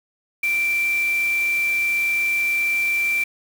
sine tone in noise, 2349 Hz, D7, in tune, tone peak -18 dBFS, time 0.43-3.24 s, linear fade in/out 5 ms, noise white, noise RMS -36 dBFS, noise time 0.43-3.24 s, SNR +15 dB, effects none

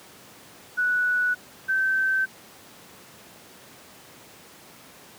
sine tone pair in turn, 1476 / 1546.3 Hz, F#6 / G6, -5 / -24 cents, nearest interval minor second, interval 81 cents, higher second, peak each -20 dBFS, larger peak neither, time 0.77-1.35 / 1.68-2.26 s, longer neither, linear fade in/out 20 ms, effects pink hiss -48 dBFS RMS until 5.18 s + high-pass 150 Hz 12 dB/octave

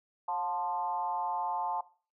sine tone with frequency modulation, 880 Hz, A5, in tune, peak -30 dBFS, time 0.28-1.81 s, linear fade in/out 5 ms, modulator 167 Hz, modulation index 0.92, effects noise-tail reverb RT60 0.4 s tail -19 dB re dry

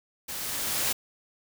white noise with level ramp, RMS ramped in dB -36 to -26 dBFS, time 0.28-0.93 s, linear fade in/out 10 ms, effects none

